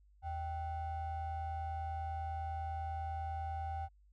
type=ring-modulated tone; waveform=triangle; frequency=350 Hz; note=F4; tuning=4 cents sharp; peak=-32 dBFS; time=0.22-3.89 s; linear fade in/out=50 ms; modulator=430 Hz; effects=added 50 Hz sine -62 dBFS peak until 4.12 s